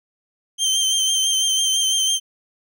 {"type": "tone with vibrato", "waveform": "25% pulse", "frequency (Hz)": 3136, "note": "G7", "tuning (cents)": 0, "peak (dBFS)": -13, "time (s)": [0.58, 2.2], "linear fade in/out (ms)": 50, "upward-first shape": "triangle", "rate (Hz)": 6, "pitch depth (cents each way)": 34, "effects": []}